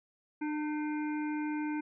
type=harmonic tone with a mistuned harmonic; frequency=301.1 Hz; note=D4; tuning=43 cents sharp; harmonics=1 / 3 / 5 / 7 / 8; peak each=-32 / -42 / -46 / -49 / -50 dBFS; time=0.41-1.81 s; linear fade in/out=10 ms; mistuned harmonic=5; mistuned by=+32 cents; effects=none